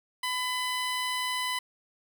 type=tone; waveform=15% pulse; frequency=1004 Hz; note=B5; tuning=28 cents sharp; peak=-22 dBFS; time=0.23-1.59 s; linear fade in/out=5 ms; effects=none